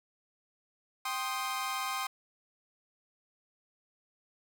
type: chord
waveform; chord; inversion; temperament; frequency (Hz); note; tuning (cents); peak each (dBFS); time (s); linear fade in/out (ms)
sawtooth; C minor; second; equal with one note detuned; 784 / 1050.7 / 1244.5; G5 / C6 / Eb6; 0 / +7 / 0; -35 / -32 / -34; 1.05-2.07; 5
effects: 10-bit